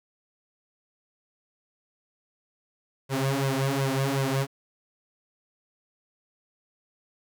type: tone with flanger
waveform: sawtooth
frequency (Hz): 135.8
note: C#3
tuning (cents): -35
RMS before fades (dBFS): -26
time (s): 3.09-4.47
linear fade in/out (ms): 50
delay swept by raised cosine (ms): 1.9 to 5.6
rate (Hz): 2.7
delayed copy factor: +0.9
effects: 10-bit